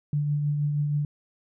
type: tone with tremolo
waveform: sine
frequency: 146.83 Hz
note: D3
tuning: in tune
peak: -21 dBFS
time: 0.13-1.05 s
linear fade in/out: 2 ms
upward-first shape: triangle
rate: 6.3 Hz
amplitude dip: 35%
effects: none